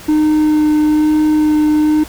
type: tone with vibrato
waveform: triangle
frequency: 305.1 Hz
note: D#4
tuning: 34 cents flat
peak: -7 dBFS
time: 0.08-2.04 s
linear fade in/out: 10 ms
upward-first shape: sine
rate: 1.1 Hz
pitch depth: 10 cents each way
effects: added 60 Hz sine -38 dBFS peak until 2.08 s + pink hiss -34 dBFS RMS until 2.08 s